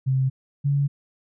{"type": "tone pair in turn", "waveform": "sine", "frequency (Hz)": [132.1, 141.43], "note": ["C3", "C#3"], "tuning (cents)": [17, 35], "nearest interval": "minor second", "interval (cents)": 118, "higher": "second", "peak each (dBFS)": -18, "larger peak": "neither", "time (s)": [[0.06, 0.3], [0.64, 0.88]], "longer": "neither", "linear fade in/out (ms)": 20, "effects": []}